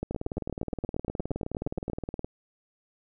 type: two click trains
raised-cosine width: 2 ms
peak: -19 / -17 dBFS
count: 42 / 17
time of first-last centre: 0.11-2.245 / 0.03-1.899 s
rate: 19.2 / 8.56 Hz
effects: none